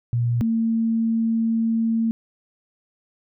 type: tone pair in turn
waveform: sine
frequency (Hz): 119.1 / 226.5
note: A#2 / A#3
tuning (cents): +38 / -50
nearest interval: major seventh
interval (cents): 1112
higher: second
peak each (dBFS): -18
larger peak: neither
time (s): 0.13-0.41 / 0.41-2.11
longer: second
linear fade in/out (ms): 0
effects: none